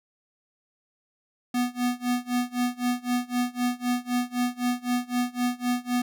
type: tone with tremolo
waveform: square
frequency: 245.9 Hz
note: B3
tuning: 7 cents flat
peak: -22 dBFS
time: 1.54-6.02 s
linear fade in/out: 5 ms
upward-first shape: sine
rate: 3.9 Hz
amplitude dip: 95%
effects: none

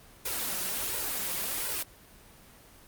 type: noise with flanger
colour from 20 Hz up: white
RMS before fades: -32 dBFS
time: 0.25-1.83 s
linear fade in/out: 5 ms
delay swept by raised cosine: 2 to 5.6 ms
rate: 1.4 Hz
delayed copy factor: +0.75
effects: pink hiss -54 dBFS RMS until 2.87 s + Opus 24 kbps

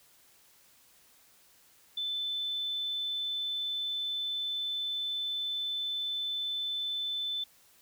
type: tone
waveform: sine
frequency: 3520 Hz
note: A7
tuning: in tune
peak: -31 dBFS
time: 1.97-7.44 s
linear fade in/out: 5 ms
effects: white hiss -62 dBFS RMS until 7.81 s

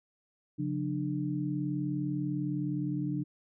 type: tone cluster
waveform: sine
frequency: 140 / 179.7 / 298.9 Hz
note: C#3 / F3 / D4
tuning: +18 / +50 / +31 cents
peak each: -34 / -36 / -33 dBFS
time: 0.58-3.24 s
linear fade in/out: 20 ms
effects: none

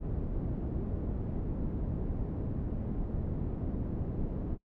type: low-pass noise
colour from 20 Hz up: pink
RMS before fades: -34 dBFS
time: 0-4.58 s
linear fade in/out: 50 ms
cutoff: 310 Hz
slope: 12 dB/octave
effects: noise-tail reverb RT60 0.1 s tail -22 dB re dry

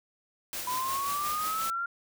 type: noise with tremolo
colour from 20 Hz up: white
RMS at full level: -35 dBFS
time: 0.53-1.7 s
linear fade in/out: 0 ms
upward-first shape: sine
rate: 5.6 Hz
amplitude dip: 40%
type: linear sweep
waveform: sine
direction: up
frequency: 988 to 1399 Hz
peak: -29 dBFS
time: 0.67-1.86 s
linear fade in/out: 5 ms
effects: none

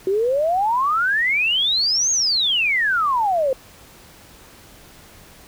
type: exponential two-way sweep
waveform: sine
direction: up then down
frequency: 370 to 6645 to 508 Hz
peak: -16 dBFS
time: 0.07-3.53 s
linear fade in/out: 2 ms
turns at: 2.11 s
effects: pink hiss -46 dBFS RMS until 5.47 s

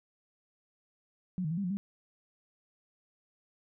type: tone with pitch steps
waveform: sine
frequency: 182.7 / 154.1 / 167.4 / 199.9 / 178.1 / 199.6 Hz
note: F#3 / D#3 / E3 / G3 / F3 / G3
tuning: -22 / -16 / +27 / +34 / +34 / +32 cents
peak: -30 dBFS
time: 1.38-1.77 s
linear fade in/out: 0 ms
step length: 65 ms
effects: none

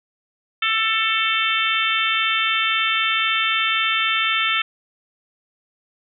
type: harmonic tone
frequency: 443.8 Hz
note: A4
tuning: 15 cents sharp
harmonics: 3 / 4 / 5 / 6 / 7 / 8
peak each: -23 / -27 / -24 / -24 / -25 / -26 dBFS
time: 0.62-4.62 s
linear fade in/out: 5 ms
effects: none

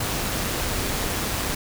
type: noise with amplitude modulation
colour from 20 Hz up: pink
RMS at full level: -24 dBFS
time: 0-1.55 s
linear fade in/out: 5 ms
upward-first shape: sine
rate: 197 Hz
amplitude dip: 45%
effects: none

